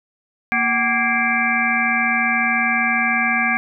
harmonic tone with a mistuned harmonic, 233.6 Hz, A#3, 4 cents sharp, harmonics 1 / 3 / 5 / 7 / 9 / 10, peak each -25 / -24 / -26 / -21 / -23 / -21 dBFS, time 0.52-3.57 s, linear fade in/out 0 ms, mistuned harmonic 3, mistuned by +130 cents, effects none

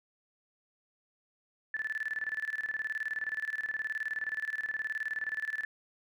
sine tone with tremolo, 1749 Hz, A6, 11 cents flat, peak -30 dBFS, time 1.74-5.65 s, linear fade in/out 2 ms, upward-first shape square, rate 19 Hz, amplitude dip 80%, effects none

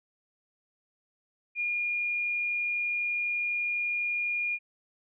sine tone, 2424 Hz, D#7, 46 cents flat, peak -27 dBFS, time 1.55-4.59 s, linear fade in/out 50 ms, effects none

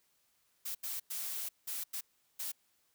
blue noise bursts at uneven times, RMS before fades -39 dBFS, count 6, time 0.65-0.75 / 0.83-1 / 1.1-1.49 / 1.67-1.84 / 1.93-2.01 / 2.39-2.52 s, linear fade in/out 10 ms, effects white hiss -74 dBFS RMS until 2.94 s

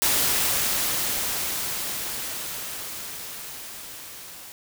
white noise with level ramp, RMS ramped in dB -21 to -42 dBFS, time 0.02-4.52 s, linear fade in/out 0 ms, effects none

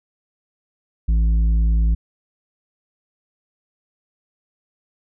triangle tone with tanh clipping, 55.1 Hz, A1, 3 cents sharp, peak -15 dBFS, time 1.08-1.95 s, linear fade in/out 10 ms, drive 11 dB, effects none

